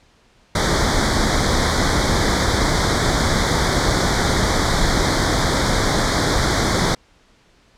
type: band-stop noise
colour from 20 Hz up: pink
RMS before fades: -17 dBFS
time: 0.55-6.95 s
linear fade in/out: 5 ms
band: 2200 to 3300 Hz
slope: 96 dB/octave
effects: pink hiss -55 dBFS RMS until 7.77 s + low-pass 6000 Hz 12 dB/octave